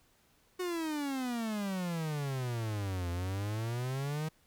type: exponential two-way sweep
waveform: 45% pulse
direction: down then up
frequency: 370 to 85.5 to 159.1 Hz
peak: -33 dBFS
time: 0.59-4.29 s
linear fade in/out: 10 ms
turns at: 3.1 s
effects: pink hiss -68 dBFS RMS until 4.46 s